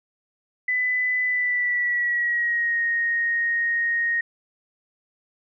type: tone with pitch glide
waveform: sine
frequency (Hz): 2000 to 1866.1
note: B6 to A#6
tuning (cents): +21 to +1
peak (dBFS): -20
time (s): 0.68-4.21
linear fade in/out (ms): 5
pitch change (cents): -120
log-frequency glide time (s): 1.25-2.81
effects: none